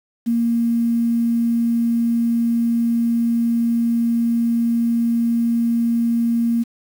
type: tone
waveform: sine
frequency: 233.1 Hz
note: A#3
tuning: in tune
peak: -15 dBFS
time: 0.26-6.64 s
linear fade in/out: 20 ms
effects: 7-bit